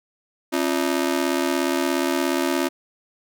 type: ring-modulated tone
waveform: sawtooth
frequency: 308.5 Hz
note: D#4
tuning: 15 cents flat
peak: -13 dBFS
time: 0.52-2.69 s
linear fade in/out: 20 ms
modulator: 38.5 Hz
effects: none